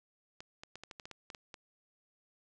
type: clicks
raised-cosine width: 0.2 ms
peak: -29 dBFS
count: 11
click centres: 0.405 / 0.635 / 0.756 / 0.836 / 0.912 / 0.998 / 1.055 / 1.113 / 1.302 / 1.348 / 1.542 s
effects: resampled to 24000 Hz